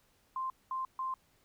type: tone bursts at uneven times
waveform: sine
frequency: 1046.5 Hz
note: C6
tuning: in tune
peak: -33 dBFS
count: 3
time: 0.36-0.5 / 0.71-0.85 / 0.99-1.14 s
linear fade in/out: 2 ms
effects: pink hiss -70 dBFS RMS until 1.44 s